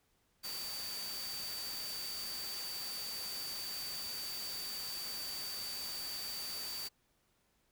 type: tone in noise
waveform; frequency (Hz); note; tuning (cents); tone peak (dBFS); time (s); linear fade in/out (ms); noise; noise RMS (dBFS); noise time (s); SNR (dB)
sine; 4605; D8; -35; -41; 0.43-6.89; 20; white; -45; 0.43-6.89; +1
effects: pink hiss -75 dBFS RMS until 7.71 s